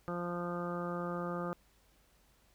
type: harmonic tone with a mistuned harmonic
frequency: 174.61 Hz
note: F3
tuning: in tune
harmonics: 1 / 2 / 3 / 4 / 5 / 6 / 7 / 8 / 9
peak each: -39 / -42 / -41 / -48 / -48 / -53 / -42 / -52 / -54 dBFS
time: 0.08-1.53 s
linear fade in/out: 0 ms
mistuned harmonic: 9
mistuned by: -22 cents
effects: added 50 Hz sine -69 dBFS peak until 2.54 s + pink hiss -69 dBFS RMS until 2.54 s